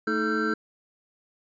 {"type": "tone cluster", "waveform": "triangle", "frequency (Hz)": [221.3, 315.7, 431.9, 1358, 1559], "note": ["A3", "D#4", "A4", "F6", "G6"], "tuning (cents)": [10, 25, -32, -49, -10], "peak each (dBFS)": -28, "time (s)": [0.07, 0.54], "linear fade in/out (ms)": 5, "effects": ["resampled to 16000 Hz"]}